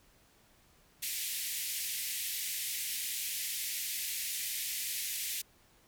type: band-pass noise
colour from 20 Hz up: white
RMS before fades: -37 dBFS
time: 1.02-5.42 s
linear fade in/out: 10 ms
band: 1900 to 16000 Hz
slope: 48 dB/octave
effects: pink hiss -65 dBFS RMS until 5.87 s